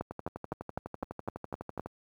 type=two click trains; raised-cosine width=1 ms; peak=-24 / -19 dBFS; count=22 / 8; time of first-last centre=0.11-1.86 / 0.01-1.796 s; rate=12 / 3.92 Hz; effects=high-pass 60 Hz 12 dB/octave + 10-bit